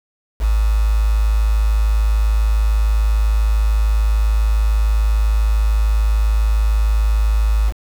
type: tone with quantisation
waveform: sine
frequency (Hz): 53.5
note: A1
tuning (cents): -48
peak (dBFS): -12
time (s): 0.39-7.73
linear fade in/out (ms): 50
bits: 5
effects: none